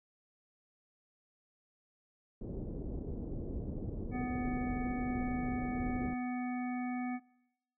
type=low-pass noise; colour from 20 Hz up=pink; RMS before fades=-40 dBFS; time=2.41-6.14 s; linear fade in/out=5 ms; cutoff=470 Hz; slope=24 dB/octave
type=harmonic tone; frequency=248.6 Hz; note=B3; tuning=12 cents sharp; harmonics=1 / 3 / 5 / 7 / 9; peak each=-35 / -42 / -52 / -52 / -48 dBFS; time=4.11-7.2 s; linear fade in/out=50 ms
effects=noise-tail reverb RT60 0.9 s tail -23 dB re dry